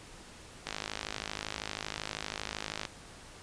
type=click train; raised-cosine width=0.2 ms; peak=-17 dBFS; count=116; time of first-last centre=0.67-2.852 s; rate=52.7 Hz; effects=pink hiss -51 dBFS RMS until 3.42 s + resampled to 22050 Hz